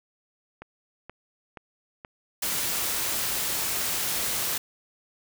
click train, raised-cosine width 0.5 ms, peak -25 dBFS, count 5, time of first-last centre 0.62-2.525 s, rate 2.1 Hz
white noise, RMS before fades -28 dBFS, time 2.42-4.58 s, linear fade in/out 5 ms
effects none

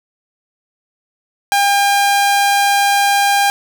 sawtooth tone, 803 Hz, G5, 41 cents sharp, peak -7 dBFS, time 1.52-3.5 s, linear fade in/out 0 ms, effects none

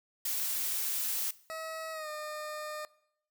blue noise, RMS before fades -33 dBFS, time 0.25-1.31 s, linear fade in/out 5 ms
20% pulse tone with pitch glide, 642 to 607.7 Hz, E5 to D#5, -46 to -41 cents, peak -33 dBFS, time 1.5-2.85 s, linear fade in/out 0 ms, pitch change -95 cents, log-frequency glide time 1.92-2.09 s
effects noise-tail reverb RT60 0.7 s tail -20 dB re dry

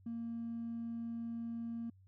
sine tone with hard clipping, 231.4 Hz, A#3, 13 cents flat, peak -39 dBFS, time 0.06-1.9 s, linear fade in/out 5 ms, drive 1 dB, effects added 95 Hz sine -60 dBFS peak until 2.07 s

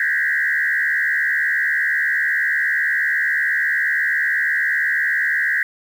sine tone with frequency modulation, 1766 Hz, A6, 6 cents sharp, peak -16 dBFS, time 0-5.63 s, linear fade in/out 2 ms, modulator 74.1 Hz, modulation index 2.8, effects 7-bit

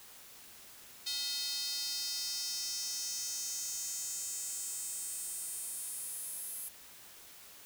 square tone with high-pass filter sweep, 284.7 Hz, C#4, 46 cents sharp, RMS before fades -39 dBFS, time 1.06-6.69 s, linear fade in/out 10 ms, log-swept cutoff 4100 to 11000 Hz, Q 3.7, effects white hiss -54 dBFS RMS until 7.65 s

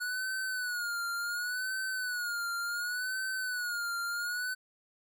square tone with vibrato, 1461 Hz, F#6, 22 cents flat, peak -33 dBFS, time 0-4.55 s, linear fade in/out 20 ms, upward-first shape sine, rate 0.69 Hz, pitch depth 85 cents each way, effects none

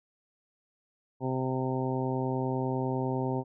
harmonic tone, 130 Hz, C3, 11 cents flat, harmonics 1 / 2 / 3 / 4 / 5 / 6 / 7, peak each -32 / -33 / -34 / -38 / -41 / -40 / -38 dBFS, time 1.2-3.44 s, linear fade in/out 50 ms, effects none

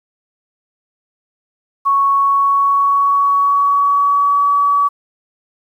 sine tone with pitch glide, 1108.7 to 1139.9 Hz, C#6 to C#6, 0 to +48 cents, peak -10 dBFS, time 1.85-4.89 s, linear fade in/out 20 ms, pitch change +48 cents, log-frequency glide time 2.11-4.52 s, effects 8-bit

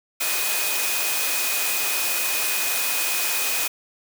sine tone in noise, 2495 Hz, D#7, 4 cents sharp, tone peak -29 dBFS, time 0.2-3.68 s, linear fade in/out 10 ms, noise white, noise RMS -24 dBFS, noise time 0.2-3.68 s, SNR -8 dB, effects high-pass 400 Hz 12 dB/octave

